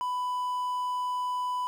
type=tone with quantisation; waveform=triangle; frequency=995 Hz; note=B5; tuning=13 cents sharp; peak=-26 dBFS; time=0.01-1.67 s; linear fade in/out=0 ms; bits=9; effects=none